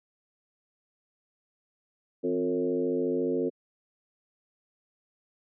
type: tone with frequency modulation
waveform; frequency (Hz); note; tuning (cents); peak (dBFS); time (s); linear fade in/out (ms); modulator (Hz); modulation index
sine; 356.4; F4; +35; -24; 2.23-3.5; 20; 94.2; 1.5
effects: high-pass 200 Hz 12 dB/octave